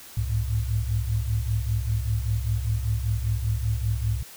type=tone cluster; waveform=sine; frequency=66.1 / 104.8 / 109.9 Hz; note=C2 / G#2 / A2; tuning=+18 / +16 / -2 cents; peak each=-27 dBFS; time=0.17-4.23 s; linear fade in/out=5 ms; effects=white hiss -45 dBFS RMS until 4.36 s